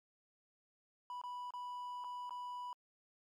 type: tone with dropouts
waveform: triangle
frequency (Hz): 985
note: B5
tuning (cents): -5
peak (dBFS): -40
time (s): 1.1-2.73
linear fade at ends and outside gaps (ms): 1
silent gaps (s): 1.215-1.237 / 1.506-1.537 / 2.04-2.044 / 2.295-2.307
effects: MP3 96 kbps